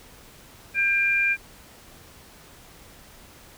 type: tone pair together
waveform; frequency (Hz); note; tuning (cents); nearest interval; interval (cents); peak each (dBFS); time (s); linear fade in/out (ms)
sine; 1596 / 2391; G6 / D7; +31 / +30; perfect fifth; 699; -25 / -20; 0.74-1.37; 50
effects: pink hiss -49 dBFS RMS until 3.57 s